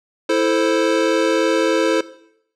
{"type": "chord", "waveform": "square", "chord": "A minor", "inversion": "second", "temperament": "equal", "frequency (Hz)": [329.6, 440, 523.3], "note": ["E4", "A4", "C5"], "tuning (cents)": [0, 0, 0], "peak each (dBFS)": -20, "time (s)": [0.29, 2.01], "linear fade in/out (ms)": 5, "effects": ["noise-tail reverb RT60 0.7 s tail -17 dB re dry", "low-pass 6000 Hz 12 dB/octave"]}